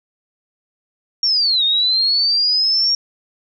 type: linear two-way sweep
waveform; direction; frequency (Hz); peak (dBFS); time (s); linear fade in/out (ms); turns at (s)
sine; down then up; 5588 to 3666 to 5588; -13; 1.23-2.95; 2; 1.64
effects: none